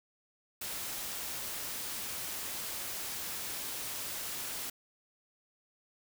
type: noise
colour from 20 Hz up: white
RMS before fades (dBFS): -39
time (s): 0.61-4.7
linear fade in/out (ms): 5
effects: none